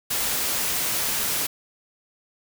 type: noise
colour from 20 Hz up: white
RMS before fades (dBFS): -25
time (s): 0.1-1.47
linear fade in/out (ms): 10
effects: none